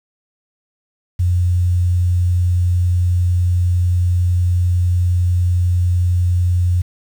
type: tone with quantisation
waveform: sine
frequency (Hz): 88.9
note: F2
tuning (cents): +31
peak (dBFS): -12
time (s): 1.19-6.82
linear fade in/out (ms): 10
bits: 7
effects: none